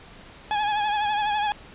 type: tone with vibrato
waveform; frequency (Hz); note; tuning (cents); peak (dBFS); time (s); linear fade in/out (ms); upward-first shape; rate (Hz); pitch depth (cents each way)
40% pulse; 837; G#5; +13; -21; 0.51-1.52; 0; triangle; 12; 55
effects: pink hiss -46 dBFS RMS until 1.74 s + resampled to 8000 Hz